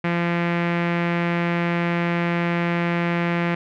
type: tone with low-pass filter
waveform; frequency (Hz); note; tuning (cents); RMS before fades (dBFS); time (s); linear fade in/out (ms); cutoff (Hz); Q
sawtooth; 171.7; F3; -29; -22; 0.04-3.55; 5; 2200; 2.6
effects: none